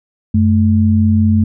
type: tone pair together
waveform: sine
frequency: 92.51 / 217.5 Hz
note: F#2 / A3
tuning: 0 / -20 cents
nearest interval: octave + minor third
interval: 1480 cents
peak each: -11 dBFS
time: 0.34-1.44 s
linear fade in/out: 5 ms
effects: none